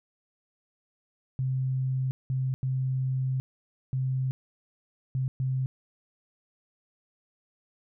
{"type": "tone bursts at uneven times", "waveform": "sine", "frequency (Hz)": 130.81, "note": "C3", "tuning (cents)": 0, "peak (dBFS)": -25, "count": 6, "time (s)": [[1.39, 2.11], [2.3, 2.54], [2.63, 3.4], [3.93, 4.31], [5.15, 5.28], [5.4, 5.66]], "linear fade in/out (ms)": 0, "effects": []}